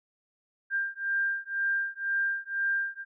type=beating tone pair; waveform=sine; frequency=1591 / 1593 Hz; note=G6 / G6; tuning=+25 / +27 cents; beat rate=2 Hz; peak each=-30 dBFS; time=0.7-3.05 s; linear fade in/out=50 ms; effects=none